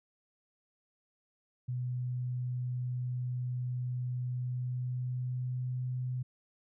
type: tone with pitch glide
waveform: sine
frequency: 124.7 to 126.44 Hz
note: B2 to B2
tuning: +17 to +41 cents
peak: -32 dBFS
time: 1.68-6.23 s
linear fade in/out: 10 ms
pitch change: +24 cents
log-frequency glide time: 4.25-5.89 s
effects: none